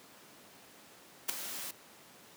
white noise with ADSR envelope, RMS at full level -28 dBFS, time 1.28-1.71 s, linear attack 16 ms, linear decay 4 ms, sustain -13 dB, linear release 4 ms, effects pink hiss -56 dBFS RMS until 2.36 s + high-pass 200 Hz 12 dB/octave

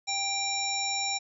harmonic tone with a mistuned harmonic, 790 Hz, G5, 13 cents sharp, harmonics 1 / 3 / 5 / 7 / 9, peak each -34 / -34 / -34 / -34 / -34 dBFS, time 0.07-1.19 s, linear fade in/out 20 ms, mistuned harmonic 5, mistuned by -17 cents, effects none

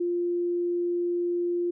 sine tone, 349.2 Hz, F4, in tune, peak -24 dBFS, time 0-1.71 s, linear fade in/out 10 ms, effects none

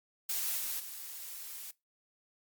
blue noise with level steps, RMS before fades -34 / -36 / -44 dBFS, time 0.29-1.71 s, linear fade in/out 5 ms, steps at 0.57 / 0.79 s, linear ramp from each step 10 ms, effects noise-tail reverb RT60 0.2 s tail -21 dB re dry + Opus 48 kbps

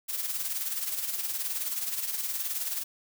blue noise with tremolo, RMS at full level -30 dBFS, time 0.08-2.84 s, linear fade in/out 20 ms, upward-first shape sine, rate 19 Hz, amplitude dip 55%, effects none

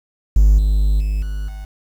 triangle tone with level steps, 51 Hz, G#1, 31 cents flat, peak -5 / -10 / -14 / -19 / -25 dBFS, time 0.36-1.65 s, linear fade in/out 5 ms, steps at 0.58 / 1 / 1.22 / 1.48 s, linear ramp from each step 5 ms, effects tanh soft clip ceiling -1 dBFS + 7-bit

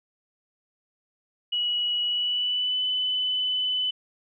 sine tone with pitch glide, 2922 to 3008 Hz, F#7 to F#7, -22 to +28 cents, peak -23 dBFS, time 1.52-3.91 s, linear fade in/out 10 ms, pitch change +50 cents, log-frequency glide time 2.03-2.84 s, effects none

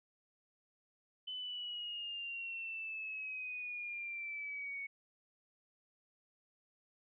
sine exponential sweep, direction down, 3031 to 2217 Hz, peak -40 dBFS, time 1.27-4.87 s, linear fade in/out 10 ms, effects none

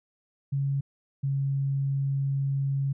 sine tone pair in turn, 138.59 / 137.71 Hz, C#3 / C#3, 0 / -11 cents, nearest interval unison, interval 11 cents, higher first, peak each -24 dBFS, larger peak neither, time 0.52-0.81 / 1.23-2.93 s, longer second, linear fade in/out 10 ms, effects none

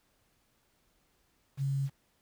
sine tone with quantisation, 137.3 Hz, C#3, 16 cents flat, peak -28 dBFS, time 1.57-1.9 s, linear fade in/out 50 ms, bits 9, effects pink hiss -72 dBFS RMS until 2.21 s

